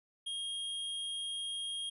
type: tone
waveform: square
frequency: 3247 Hz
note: G#7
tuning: 40 cents flat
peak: -37 dBFS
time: 0.26-1.9 s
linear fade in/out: 10 ms
effects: resampled to 32000 Hz